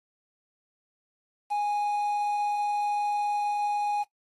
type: tone with quantisation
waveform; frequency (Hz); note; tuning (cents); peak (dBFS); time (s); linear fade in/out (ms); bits
triangle; 827; G#5; -8; -23; 1.5-4.04; 20; 8
effects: noise-tail reverb RT60 0.1 s tail -18 dB re dry + AAC 32 kbps